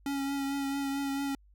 square tone with vibrato, 277.2 Hz, C#4, in tune, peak -31 dBFS, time 0.06-1.35 s, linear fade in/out 2 ms, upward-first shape triangle, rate 4.5 Hz, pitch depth 23 cents each way, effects added 50 Hz sine -57 dBFS peak until 1.54 s

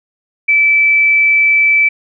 sine tone, 2315 Hz, D7, 25 cents flat, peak -7 dBFS, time 0.48-1.89 s, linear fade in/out 10 ms, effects none

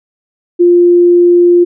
sine tone, 350 Hz, F4, 4 cents sharp, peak -3 dBFS, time 0.59-1.65 s, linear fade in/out 20 ms, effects none

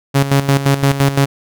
sawtooth tone with tremolo, 138.59 Hz, C#3, in tune, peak -5 dBFS, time 0.14-1.26 s, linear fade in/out 20 ms, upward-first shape square, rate 5.8 Hz, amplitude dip 70%, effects none

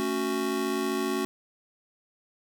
square chord, F# minor, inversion first, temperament just, 222 / 277.5 / 370 Hz, A3 / C#4 / F#4, +16 / +2 / 0 cents, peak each -34 / -32 / -30 dBFS, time 0-1.25 s, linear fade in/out 0 ms, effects none

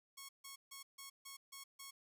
5% pulse tone bursts, 1098 Hz, C#6, 17 cents flat, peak -38 dBFS, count 7, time 0.17-1.91 s, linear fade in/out 10 ms, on 120 ms, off 150 ms, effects none

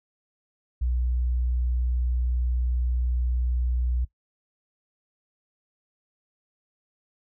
sine tone, 61.3 Hz, B1, 12 cents flat, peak -21 dBFS, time 0.81-4.05 s, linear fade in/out 10 ms, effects noise-tail reverb RT60 0.1 s tail -18 dB re dry + tanh soft clip ceiling -18 dBFS

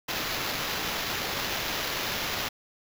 white noise with sample-and-hold, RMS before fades -31 dBFS, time 0.08-2.49 s, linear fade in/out 10 ms, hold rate 8820 Hz, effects none

